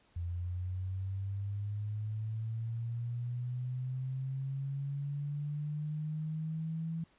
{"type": "linear sweep", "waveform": "sine", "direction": "up", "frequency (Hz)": [85.2, 164.81], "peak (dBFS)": -34, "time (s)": [0.16, 7.04], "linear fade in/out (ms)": 5, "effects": ["pink hiss -68 dBFS RMS until 7.18 s", "resampled to 8000 Hz"]}